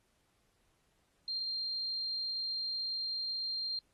sine tone, 4186 Hz, C8, in tune, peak -34 dBFS, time 1.28-3.79 s, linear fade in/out 2 ms, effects pink hiss -75 dBFS RMS until 3.93 s + AAC 32 kbps

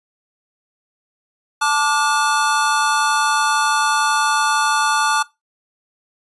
square tone cluster, 877 / 1171 / 1438 Hz, A5 / D6 / F#6, -6 / -5 / -50 cents, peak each -20 dBFS, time 1.61-5.23 s, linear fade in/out 10 ms, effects noise-tail reverb RT60 0.2 s tail -20 dB re dry + resampled to 24000 Hz

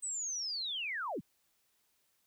sine linear sweep, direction down, 8200 to 97.5 Hz, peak -35 dBFS, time 0.02-1.21 s, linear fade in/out 20 ms, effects white hiss -75 dBFS RMS until 2.26 s

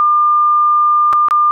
sine tone with dropouts, 1200 Hz, D6, 37 cents sharp, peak -8 dBFS, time 0-1.51 s, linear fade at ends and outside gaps 0 ms, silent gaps 1.128-1.132 / 1.285-1.309 s, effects none

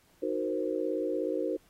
sine chord, C half-diminished seventh, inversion first, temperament equal, 311.1 / 370 / 466.2 / 523.3 Hz, Eb4 / Gb4 / Bb4 / C5, 0 / 0 / 0 / 0 cents, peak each -34 dBFS, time 0.22-1.57 s, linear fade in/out 10 ms, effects pink hiss -65 dBFS RMS until 1.69 s + AAC 48 kbps

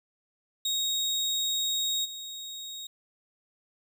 30% pulse tone with level steps, 3760 Hz, A#7, 14 cents sharp, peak -24 / -35 dBFS, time 0.65-2.87 s, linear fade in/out 5 ms, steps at 2.04 s, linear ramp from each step 20 ms, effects none

